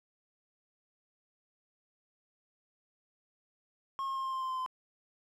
triangle tone with pitch steps, 1081 / 1073.5 / 1066.1 / 1058.8 / 1051.4 / 1044.2 / 1037 / 1029.8 Hz, C#6 / C6 / C6 / C6 / C6 / C6 / C6 / C6, -44 / +44 / +32 / +20 / +8 / -4 / -16 / -28 cents, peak -31 dBFS, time 3.99-4.662 s, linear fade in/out 0 ms, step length 84 ms, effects none

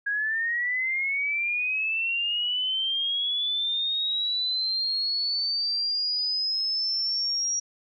sine linear sweep, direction up, 1633 to 5700 Hz, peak -24 dBFS, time 0.06-7.6 s, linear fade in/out 10 ms, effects none

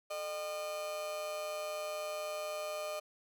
35% pulse tone with amplitude modulation, 608 Hz, D#5, 40 cents flat, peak -33 dBFS, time 0.1-3 s, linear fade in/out 10 ms, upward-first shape sine, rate 172 Hz, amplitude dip 55%, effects none

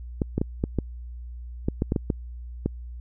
clicks, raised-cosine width 3 ms, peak -10 dBFS, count 11, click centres 0.218 / 0.38 / 0.415 / 0.639 / 0.787 / 1.685 / 1.821 / 1.921 / 1.962 / 2.102 / 2.66 s, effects added 60 Hz sine -35 dBFS peak until 3 s

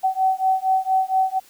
sine beating tone pair, 757 / 761.3 Hz, F#5 / F#5, +39 / +49 cents, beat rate 4.3 Hz, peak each -20 dBFS, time 0.03-1.4 s, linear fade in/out 20 ms, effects white hiss -52 dBFS RMS until 1.49 s

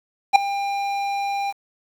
square tone with ADSR envelope, 799 Hz, G5, 33 cents sharp, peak -6 dBFS, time 0.33-1.53 s, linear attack 27 ms, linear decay 5 ms, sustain -17 dB, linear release 34 ms, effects low-pass 4000 Hz 12 dB/octave + 7-bit

